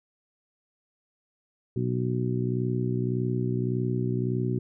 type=harmonic tone; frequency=61.74 Hz; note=B1; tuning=in tune; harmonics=2 / 3 / 4 / 5 / 6; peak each=-27 / -32 / -33 / -36 / -32 dBFS; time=1.76-4.59 s; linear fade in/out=5 ms; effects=none